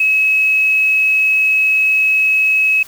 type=tone; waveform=sine; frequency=2568 Hz; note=E7; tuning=46 cents flat; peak=-10 dBFS; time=0-2.83 s; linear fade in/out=5 ms; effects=white hiss -39 dBFS RMS until 2.87 s